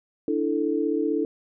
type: chord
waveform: sine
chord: D suspended second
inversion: none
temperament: equal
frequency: 293.7 / 329.6 / 440 Hz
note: D4 / E4 / A4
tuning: 0 / 0 / 0 cents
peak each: -26 dBFS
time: 0.28-1.25 s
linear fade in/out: 2 ms
effects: none